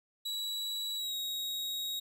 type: tone with pitch glide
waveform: 40% pulse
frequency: 3907 to 3787 Hz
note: B7 to A#7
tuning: -19 to +27 cents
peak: -33 dBFS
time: 0.25-2 s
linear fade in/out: 10 ms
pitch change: -54 cents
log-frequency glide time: 0.97-1.15 s
effects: none